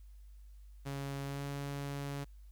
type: tone with pitch glide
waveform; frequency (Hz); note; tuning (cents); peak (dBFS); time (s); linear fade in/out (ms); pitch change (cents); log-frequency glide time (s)
sawtooth; 138.9 to 141.08; C#3 to C#3; +4 to +31; -34; 0.85-2.25; 20; +27; 1.24-1.44
effects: added 50 Hz sine -51 dBFS peak until 2.51 s + white hiss -75 dBFS RMS until 2.51 s